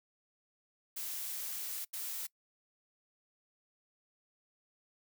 blue noise bursts at uneven times, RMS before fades -40 dBFS, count 2, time 0.96-1.85 / 1.93-2.27 s, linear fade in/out 10 ms, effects noise-tail reverb RT60 0.1 s tail -23 dB re dry

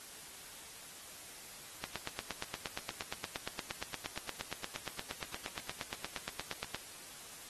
click train, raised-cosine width 0.2 ms, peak -19 dBFS, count 43, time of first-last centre 1.84-6.747 s, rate 8.56 Hz, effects white hiss -51 dBFS RMS until 7.49 s + AAC 32 kbps

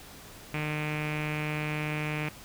sawtooth tone with low-pass filter, 151.7 Hz, D#3, 44 cents flat, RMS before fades -32 dBFS, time 0.54-2.29 s, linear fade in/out 2 ms, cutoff 2400 Hz, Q 6, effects pink hiss -48 dBFS RMS until 2.44 s

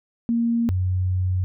sine tone pair in turn, 233.1 / 92.08 Hz, A#3 / F#2, 0 / -8 cents, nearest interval octave + major third, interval 1608 cents, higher first, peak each -18 / -19 dBFS, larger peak first, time 0.29-0.69 / 0.69-1.44 s, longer second, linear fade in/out 0 ms, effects none

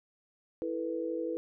sine chord, E suspended fourth, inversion none, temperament equal with one note detuned, 329.6 / 440 / 492.2 Hz, E4 / A4 / B4, 0 / 0 / -6 cents, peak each -35 / -39 / -35 dBFS, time 0.62-1.37 s, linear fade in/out 0 ms, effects none

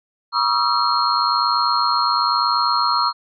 sine tone cluster, 957 / 1121 / 1249 / 1350 / 4249 Hz, A#5 / C#6 / D#6 / E6 / C8, +45 / +19 / +6 / +41 / +26 cents, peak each -22 dBFS, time 0.32-3.13 s, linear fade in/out 50 ms, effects none

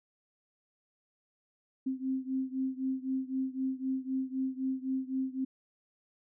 sine beating tone pair, 261.6 / 265.5 Hz, C4 / C4, 0 / +25 cents, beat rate 3.9 Hz, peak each -33 / -35 dBFS, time 1.86-5.45 s, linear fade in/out 10 ms, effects none

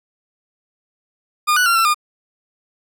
40% pulse tone with pitch steps, 1214 / 1477 / 1376 / 1345 / 1213 Hz, D#6 / F#6 / F6 / E6 / D#6, -43 / -3 / -26 / +34 / -44 cents, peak -12 dBFS, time 1.47-1.945 s, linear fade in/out 20 ms, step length 95 ms, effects none

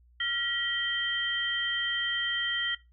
sine tone cluster, 1389 / 1917 / 3145 Hz, F6 / A#6 / G7, -10 / +48 / +5 cents, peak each -38 / -31 / -30 dBFS, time 0.2-2.75 s, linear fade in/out 5 ms, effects noise-tail reverb RT60 0.2 s tail -17 dB re dry + added 60 Hz sine -57 dBFS peak until 2.92 s

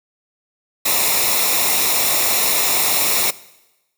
white noise with comb filter, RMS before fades -17 dBFS, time 0.85-3.31 s, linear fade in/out 10 ms, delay 0.64 ms, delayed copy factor -0.65, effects noise-tail reverb RT60 1.0 s tail -19 dB re dry

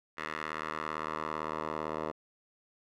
10% pulse tone with band-pass filter sweep, 77.78 Hz, D#2, in tune, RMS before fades -37 dBFS, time 0.17-2.12 s, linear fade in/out 20 ms, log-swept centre 1700 to 760 Hz, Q 1.8, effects none

